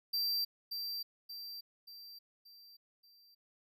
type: tone with echo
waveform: square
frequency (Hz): 4700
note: D8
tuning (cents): +1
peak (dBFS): -32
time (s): 0.13-0.45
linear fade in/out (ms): 10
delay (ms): 580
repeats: 5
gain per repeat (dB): -6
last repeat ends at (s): 3.35
effects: none